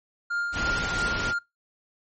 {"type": "tone with tremolo", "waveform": "triangle", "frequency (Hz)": 1404, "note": "F6", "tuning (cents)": 9, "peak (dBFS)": -22, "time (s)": [0.3, 1.39], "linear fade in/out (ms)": 10, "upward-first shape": "triangle", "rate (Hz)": 3.1, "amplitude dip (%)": 55}
{"type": "noise", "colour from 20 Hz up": "pink", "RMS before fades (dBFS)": -30, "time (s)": [0.52, 1.34], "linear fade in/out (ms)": 50}
{"effects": ["noise-tail reverb RT60 0.2 s tail -22 dB re dry", "MP3 32 kbps"]}